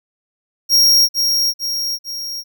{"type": "tone with echo", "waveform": "45% pulse", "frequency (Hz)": 5588, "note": "F8", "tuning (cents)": 0, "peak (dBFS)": -9, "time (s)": [0.69, 1.09], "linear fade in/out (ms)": 50, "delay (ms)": 450, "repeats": 3, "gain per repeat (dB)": -5, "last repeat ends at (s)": 2.44, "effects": []}